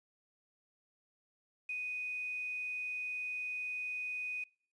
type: tone with quantisation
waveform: sine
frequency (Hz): 2489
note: D#7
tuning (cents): 0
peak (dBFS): -36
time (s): 1.69-4.44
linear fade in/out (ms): 5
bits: 10
effects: noise-tail reverb RT60 0.5 s tail -24 dB re dry + resampled to 22050 Hz